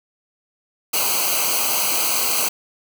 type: noise with comb filter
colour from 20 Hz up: white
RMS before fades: -20 dBFS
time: 0.93-2.49 s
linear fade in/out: 10 ms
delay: 0.56 ms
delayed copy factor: -1
effects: none